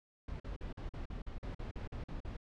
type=noise bursts; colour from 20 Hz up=brown; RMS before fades=-42 dBFS; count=13; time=0.28-2.368 s; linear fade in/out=5 ms; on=120 ms; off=44 ms; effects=low-pass 4000 Hz 12 dB/octave